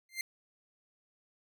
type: tone with exponential growth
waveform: sawtooth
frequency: 2093 Hz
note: C7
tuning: in tune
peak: -26 dBFS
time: 0.09-0.21 s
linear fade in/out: 2 ms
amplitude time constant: 26 ms
effects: none